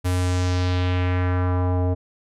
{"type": "tone with low-pass filter sweep", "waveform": "square", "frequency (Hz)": 90.4, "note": "F#2", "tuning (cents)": -40, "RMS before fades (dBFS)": -21, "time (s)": [0.04, 1.95], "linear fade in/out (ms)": 20, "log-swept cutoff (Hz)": [12000, 610], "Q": 1.7, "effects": []}